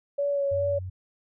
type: tone with vibrato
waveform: sine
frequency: 564 Hz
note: C#5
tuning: 30 cents sharp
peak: -23 dBFS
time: 0.18-0.79 s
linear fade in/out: 10 ms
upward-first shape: sine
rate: 2.5 Hz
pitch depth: 20 cents each way
type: tone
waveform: sine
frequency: 92.5 Hz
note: F#2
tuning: in tune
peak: -32 dBFS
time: 0.51-0.9 s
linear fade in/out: 10 ms
effects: none